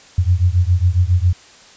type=beating tone pair; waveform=sine; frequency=86.2 / 93.5 Hz; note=F2 / F#2; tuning=-22 / +19 cents; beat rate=7.3 Hz; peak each=-14 / -15 dBFS; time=0.18-1.33 s; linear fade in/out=5 ms; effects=white hiss -44 dBFS RMS until 1.76 s + resampled to 16000 Hz

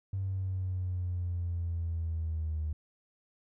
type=linear sweep; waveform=triangle; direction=down; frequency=97 to 76.6 Hz; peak=-27 dBFS; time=0.13-2.73 s; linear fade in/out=5 ms; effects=tanh soft clip ceiling -28 dBFS

